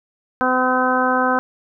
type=harmonic tone; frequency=255 Hz; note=C4; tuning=44 cents flat; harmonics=1 / 2 / 3 / 4 / 5 / 6; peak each=-22 / -22 / -22 / -22 / -22 / -22 dBFS; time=0.41-1.39 s; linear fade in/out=0 ms; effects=none